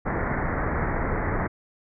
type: low-pass noise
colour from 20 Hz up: pink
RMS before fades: -26 dBFS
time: 0.05-1.48 s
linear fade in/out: 20 ms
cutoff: 2100 Hz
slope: 96 dB/octave
effects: none